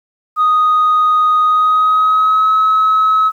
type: tone with pitch glide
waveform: sine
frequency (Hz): 1244.5 to 1285.4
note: D#6 to E6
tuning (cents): 0 to -44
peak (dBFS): -7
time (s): 0.36-3.32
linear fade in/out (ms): 50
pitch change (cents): +56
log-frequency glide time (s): 1.44-2.51
effects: tanh soft clip ceiling -6 dBFS + 8-bit